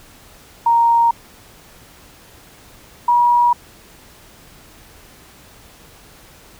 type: tone pair in turn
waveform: sine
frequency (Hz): 932.3 / 960.7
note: A#5 / B5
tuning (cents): 0 / -48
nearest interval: minor second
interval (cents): 52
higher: second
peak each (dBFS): -10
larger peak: neither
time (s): 0.66-1.11 / 3.08-3.53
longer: neither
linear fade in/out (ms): 5
effects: pink hiss -45 dBFS RMS until 6.59 s